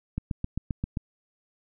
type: click train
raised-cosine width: 5 ms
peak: -16 dBFS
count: 7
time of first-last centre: 0.18-0.972 s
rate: 7.58 Hz
effects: none